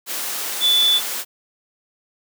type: tone in noise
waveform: sine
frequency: 3475 Hz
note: A7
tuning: 22 cents flat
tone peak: -13 dBFS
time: 0.6-1.01 s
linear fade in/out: 50 ms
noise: white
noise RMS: -26 dBFS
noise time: 0.06-1.25 s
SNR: +10 dB
effects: high-pass 300 Hz 12 dB/octave